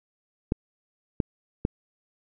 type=clicks; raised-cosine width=3 ms; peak=-10 dBFS; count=3; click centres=0.521 / 1.202 / 1.651 s; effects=none